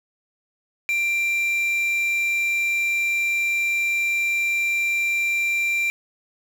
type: tone with quantisation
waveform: triangle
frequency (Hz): 2365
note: D7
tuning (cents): +12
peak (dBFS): -18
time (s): 0.89-5.9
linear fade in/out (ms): 0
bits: 6
effects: none